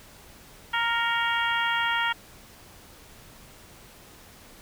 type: harmonic tone with a mistuned harmonic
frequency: 466.2 Hz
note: A#4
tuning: in tune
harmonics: 2 / 3 / 4 / 5 / 6 / 7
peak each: -28 / -28 / -29 / -35 / -33 / -33 dBFS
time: 0.73-2.13 s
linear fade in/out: 10 ms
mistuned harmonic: 5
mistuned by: -55 cents
effects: pink hiss -50 dBFS RMS until 4.61 s